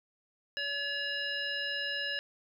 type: harmonic tone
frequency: 568 Hz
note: C#5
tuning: 42 cents sharp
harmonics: 1 / 3 / 5 / 7 / 9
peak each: -44 / -35 / -37 / -43 / -41 dBFS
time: 0.57-2.19 s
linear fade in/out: 0 ms
effects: 11-bit